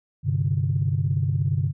sine chord, G suspended fourth, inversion none, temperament equal with one note detuned, 98 / 129.91 / 146.83 Hz, G2 / C3 / D3, 0 / -12 / 0 cents, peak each -24 dBFS, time 0.23-1.73 s, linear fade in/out 50 ms, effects tanh soft clip ceiling -11 dBFS

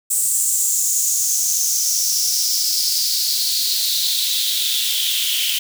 white noise with high-pass filter sweep, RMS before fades -19 dBFS, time 0.1-5.59 s, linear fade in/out 10 ms, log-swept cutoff 8100 to 3000 Hz, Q 5.1, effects none

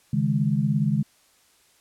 sine chord, C# suspended second, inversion none, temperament just, 138.59 / 155.92 / 207.9 Hz, C#3 / D#3 / G#3, 0 / +4 / +2 cents, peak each -24 dBFS, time 0.13-1.03 s, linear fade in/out 5 ms, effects white hiss -60 dBFS RMS until 1.8 s + low-pass 11000 Hz 12 dB/octave

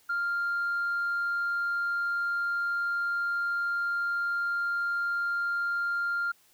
sine tone, 1396.9 Hz, F6, in tune, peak -25 dBFS, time 0.09-6.32 s, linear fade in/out 10 ms, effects tanh soft clip ceiling -24 dBFS + white hiss -63 dBFS RMS until 6.53 s

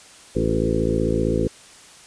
harmonic tone with a mistuned harmonic, 55.5 Hz, A1, 16 cents sharp, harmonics 1 / 2 / 3 / 4 / 5 / 6 / 7 / 8 / 9, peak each -27 / -27 / -27 / -27 / -27 / -27 / -27 / -27 / -27 dBFS, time 0.35-1.48 s, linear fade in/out 10 ms, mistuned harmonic 7, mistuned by -35 cents, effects white hiss -46 dBFS RMS until 2.06 s + resampled to 22050 Hz

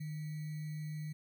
sine tone with sample-and-hold, 153.4 Hz, D#3, 24 cents flat, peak -38 dBFS, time 0-1.13 s, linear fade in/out 10 ms, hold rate 2100 Hz, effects none

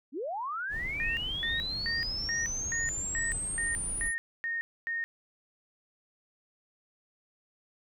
sine linear sweep, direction up, 233.1 to 10100 Hz, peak -32 dBFS, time 0.12-4.15 s, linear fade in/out 50 ms
brown noise, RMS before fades -41 dBFS, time 0.69-4.12 s, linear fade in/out 50 ms
sine tone bursts, 1846 Hz, A#6, 17 cents flat, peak -30 dBFS, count 10, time 1-5.04 s, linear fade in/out 0 ms, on 170 ms, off 260 ms
effects none

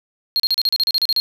triangle tone bursts, 4234 Hz, C8, 20 cents sharp, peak -13 dBFS, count 12, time 0.36-1.2 s, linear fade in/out 0 ms, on 37 ms, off 36 ms, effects none

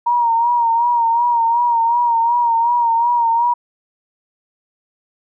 sine tone with vibrato, 939 Hz, A#5, 12 cents sharp, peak -12 dBFS, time 0.06-3.54 s, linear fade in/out 10 ms, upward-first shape sine, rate 2.7 Hz, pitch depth 49 cents each way, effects none

